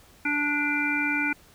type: harmonic tone with a mistuned harmonic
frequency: 292.1 Hz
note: D4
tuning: 9 cents flat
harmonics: 1 / 3 / 5 / 7 / 8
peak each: -29 / -35 / -28 / -33 / -27 dBFS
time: 0.25-1.33 s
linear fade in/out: 5 ms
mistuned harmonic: 8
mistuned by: +23 cents
effects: pink hiss -55 dBFS RMS until 1.54 s